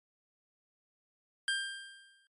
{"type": "tone with exponential decay", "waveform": "25% pulse", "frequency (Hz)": 1591, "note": "G6", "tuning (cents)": 25, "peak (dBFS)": -24, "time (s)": [1.48, 2.27], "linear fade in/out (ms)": 1, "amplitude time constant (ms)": 170, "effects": ["MP3 48 kbps"]}